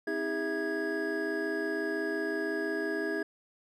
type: tone cluster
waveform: triangle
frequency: 263.5 / 319.4 / 405.2 / 656 / 1656 Hz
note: C4 / D#4 / G#4 / E5 / G#6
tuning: +12 / +45 / -43 / -9 / -5 cents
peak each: -40 / -33 / -32 / -38 / -34 dBFS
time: 0.07-3.23 s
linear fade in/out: 5 ms
effects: none